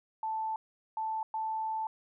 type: tone bursts at uneven times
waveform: sine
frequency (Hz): 880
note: A5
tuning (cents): 0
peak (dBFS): -31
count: 3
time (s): 0.23-0.56 / 0.97-1.23 / 1.34-1.87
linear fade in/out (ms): 2
effects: none